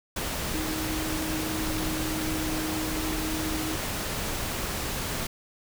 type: tone in noise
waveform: sine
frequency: 313.8 Hz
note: D#4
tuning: 15 cents sharp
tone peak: -31 dBFS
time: 0.54-3.76 s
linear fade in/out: 5 ms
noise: pink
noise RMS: -31 dBFS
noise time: 0.16-5.27 s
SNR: -3 dB
effects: none